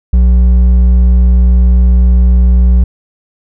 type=tone with hard clipping; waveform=sine; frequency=60.9 Hz; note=B1; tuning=24 cents flat; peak=-5 dBFS; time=0.13-2.84 s; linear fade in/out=5 ms; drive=5 dB; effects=none